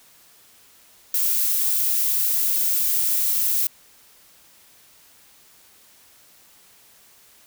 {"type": "noise", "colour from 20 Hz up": "violet", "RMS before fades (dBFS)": -21, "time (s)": [1.14, 3.67], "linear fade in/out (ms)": 2, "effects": ["white hiss -53 dBFS RMS until 7.46 s"]}